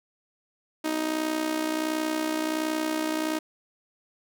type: tone with amplitude modulation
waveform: sawtooth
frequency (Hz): 312.6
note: D#4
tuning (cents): +8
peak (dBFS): -19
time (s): 0.84-3.39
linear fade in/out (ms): 10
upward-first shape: sine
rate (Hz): 61.4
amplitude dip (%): 65
effects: none